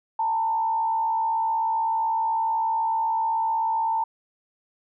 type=tone with frequency modulation; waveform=sine; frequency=898 Hz; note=A5; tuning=35 cents sharp; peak=-21 dBFS; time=0.19-4.04 s; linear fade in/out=5 ms; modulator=63.5 Hz; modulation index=0.48; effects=none